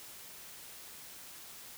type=silence; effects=white hiss -50 dBFS RMS until 1.77 s